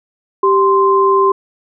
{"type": "tone pair together", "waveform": "sine", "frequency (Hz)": [390.7, 1043], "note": ["G4", "C6"], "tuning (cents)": [-6, -6], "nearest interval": "octave + perfect fourth", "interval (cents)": 1700, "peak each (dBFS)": -11, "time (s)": [0.43, 1.32], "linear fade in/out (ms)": 5, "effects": []}